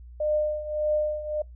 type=tone with tremolo; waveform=sine; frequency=605 Hz; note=D#5; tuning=49 cents flat; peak=-20 dBFS; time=0.2-1.42 s; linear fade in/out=5 ms; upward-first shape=triangle; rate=1.7 Hz; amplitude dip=80%; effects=noise-tail reverb RT60 0.2 s tail -26 dB re dry + added 60 Hz sine -42 dBFS peak until 1.55 s